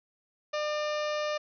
harmonic tone with a mistuned harmonic, 600 Hz, D5, 37 cents sharp, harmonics 1 / 2 / 3 / 4 / 5 / 6 / 7 / 8 / 9 / 10, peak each -30 / -36 / -40 / -42 / -44 / -46 / -47 / -48 / -49 / -50 dBFS, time 0.53-1.38 s, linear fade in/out 10 ms, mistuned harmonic 5, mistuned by -80 cents, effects none

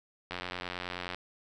click train, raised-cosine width 0.3 ms, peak -20 dBFS, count 76, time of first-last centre 0.31-1.146 s, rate 89.7 Hz, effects none

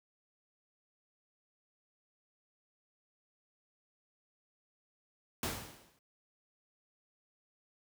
pink noise with exponential decay, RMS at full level -33 dBFS, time 5.43-5.99 s, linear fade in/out 2 ms, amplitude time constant 120 ms, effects high-pass 60 Hz 12 dB/octave

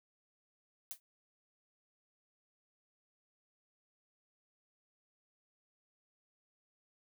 blue noise with exponential decay, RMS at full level -38 dBFS, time 0.91-1 s, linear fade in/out 0 ms, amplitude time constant 18 ms, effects none

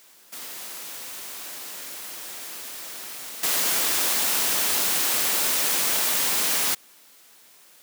white noise with level steps, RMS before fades -37 / -23 dBFS, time 0.32-6.75 s, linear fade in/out 10 ms, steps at 3.43 s, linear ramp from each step 5 ms, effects white hiss -53 dBFS RMS until 7.82 s + high-pass 200 Hz 12 dB/octave

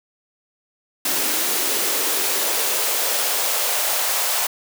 white noise with high-pass filter sweep, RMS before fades -21 dBFS, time 1.05-4.47 s, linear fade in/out 5 ms, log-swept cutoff 280 to 710 Hz, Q 2.1, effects none

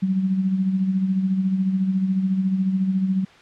sine tone with tremolo, 189.6 Hz, F#3, 43 cents sharp, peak -16 dBFS, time 0.02-3.25 s, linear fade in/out 10 ms, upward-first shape sine, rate 14 Hz, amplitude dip 50%, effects white hiss -48 dBFS RMS until 3.41 s + low-pass 3000 Hz 12 dB/octave

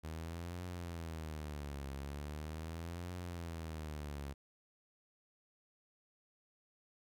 sawtooth tone with vibrato, 78.3 Hz, D#2, 11 cents sharp, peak -38 dBFS, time 0.03-4.34 s, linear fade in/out 20 ms, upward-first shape triangle, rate 0.4 Hz, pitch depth 240 cents each way, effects none

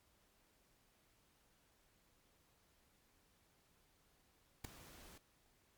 pink noise with ADSR envelope, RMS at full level -42 dBFS, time 4.64-5.18 s, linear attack 8 ms, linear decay 5 ms, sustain -17 dB, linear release 5 ms, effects pink hiss -74 dBFS RMS until 5.77 s + MP3 96 kbps

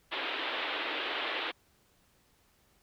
white band-pass noise, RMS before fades -35 dBFS, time 0.11-1.52 s, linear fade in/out 20 ms, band 280 to 3600 Hz, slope 48 dB/octave, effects pink hiss -68 dBFS RMS until 2.82 s

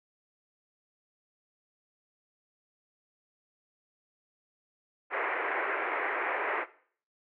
white band-pass noise, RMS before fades -32 dBFS, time 5.1-6.66 s, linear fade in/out 50 ms, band 340 to 2200 Hz, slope 48 dB/octave, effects noise-tail reverb RT60 0.5 s tail -17 dB re dry

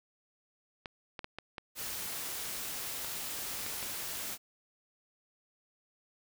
clicks, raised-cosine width 0.3 ms, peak -24 dBFS, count 8, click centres 0.858 / 1.192 / 1.244 / 1.386 / 1.582 / 3.046 / 3.664 / 3.828 s
white noise, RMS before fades -39 dBFS, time 1.75-4.38 s, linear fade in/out 50 ms
effects none

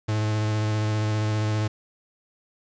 45% pulse tone with vibrato, 107.4 Hz, A2, 41 cents flat, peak -22 dBFS, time 0.08-1.68 s, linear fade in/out 10 ms, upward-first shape square, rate 15 Hz, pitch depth 15 cents each way, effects resampled to 16000 Hz + 9-bit

